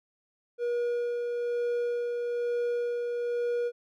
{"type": "tone with tremolo", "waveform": "triangle", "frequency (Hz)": 479.4, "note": "A#4", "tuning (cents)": 48, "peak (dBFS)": -24, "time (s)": [0.58, 3.72], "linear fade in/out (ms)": 50, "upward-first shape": "sine", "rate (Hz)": 1.1, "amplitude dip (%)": 30, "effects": []}